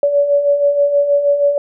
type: beating tone pair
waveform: sine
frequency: 567 / 573.3 Hz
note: C#5 / D5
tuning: +39 / -42 cents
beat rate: 6.3 Hz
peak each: -19 / -11 dBFS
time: 0.03-1.58 s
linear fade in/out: 2 ms
effects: none